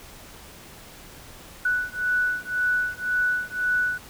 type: beating tone pair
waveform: sine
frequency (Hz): 1480 / 1481.9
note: F#6 / F#6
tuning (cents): 0 / +2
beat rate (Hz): 1.9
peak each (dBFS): -25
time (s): 1.65-3.98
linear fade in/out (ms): 5
effects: pink hiss -45 dBFS RMS until 4.09 s